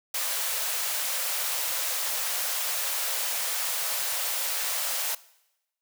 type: high-pass noise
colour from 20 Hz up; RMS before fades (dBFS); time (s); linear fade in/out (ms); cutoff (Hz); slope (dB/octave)
white; -29; 0.14-5.15; 5; 480; 96
effects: noise-tail reverb RT60 0.9 s tail -20 dB re dry